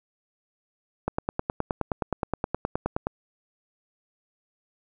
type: click train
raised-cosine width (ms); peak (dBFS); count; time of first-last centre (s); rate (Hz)
1; -11; 20; 1.08-3.07; 9.55
effects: none